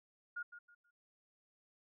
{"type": "tone with echo", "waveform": "sine", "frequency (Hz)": 1427, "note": "F6", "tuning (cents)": 37, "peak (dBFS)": -39, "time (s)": [0.36, 0.43], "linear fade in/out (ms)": 10, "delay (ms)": 160, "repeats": 3, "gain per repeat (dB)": -11, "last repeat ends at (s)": 0.91, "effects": []}